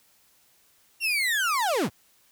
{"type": "linear sweep", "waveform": "35% pulse", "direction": "down", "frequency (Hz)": [2794, 77.78], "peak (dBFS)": -21, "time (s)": [1, 1.9], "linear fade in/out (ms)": 50, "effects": ["white hiss -62 dBFS RMS until 2.31 s"]}